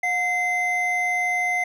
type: tone pair together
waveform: triangle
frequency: 721.3 / 2065 Hz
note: F#5 / C7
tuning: -44 / -23 cents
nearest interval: octave + tritone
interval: 1821 cents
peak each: -24 / -20 dBFS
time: 0.03-1.64 s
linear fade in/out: 5 ms
effects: none